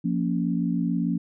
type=chord; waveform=sine; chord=Bb minor; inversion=second; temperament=just; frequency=174.81 / 233.1 / 279.7 Hz; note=F3 / Bb3 / Db4; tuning=+2 / 0 / +16 cents; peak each=-25 / -27 / -28 dBFS; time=0.04-1.18 s; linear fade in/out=10 ms; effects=none